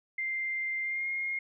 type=tone with pitch glide; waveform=sine; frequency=2094 to 2138 Hz; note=C7 to C7; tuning=+1 to +37 cents; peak=-30 dBFS; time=0.18-1.39 s; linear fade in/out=5 ms; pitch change=+36 cents; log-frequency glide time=0.83-1.08 s; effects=none